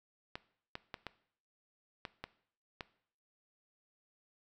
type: clicks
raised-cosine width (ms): 0.3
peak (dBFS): -24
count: 7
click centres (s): 0.355 / 0.754 / 0.942 / 1.067 / 2.052 / 2.24 / 2.808
effects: noise-tail reverb RT60 0.6 s tail -18 dB re dry